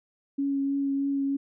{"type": "tone with vibrato", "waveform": "sine", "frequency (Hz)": 277.2, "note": "C#4", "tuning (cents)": 0, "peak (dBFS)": -24, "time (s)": [0.38, 1.37], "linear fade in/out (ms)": 10, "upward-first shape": "triangle", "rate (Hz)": 3.2, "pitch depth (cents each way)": 15, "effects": []}